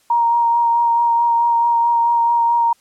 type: tone with vibrato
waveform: sine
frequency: 937 Hz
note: A#5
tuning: 9 cents sharp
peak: -12 dBFS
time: 0.1-2.73 s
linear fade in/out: 5 ms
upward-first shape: sine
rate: 4.6 Hz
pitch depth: 14 cents each way
effects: white hiss -57 dBFS RMS until 2.8 s + low-pass 11000 Hz 12 dB/octave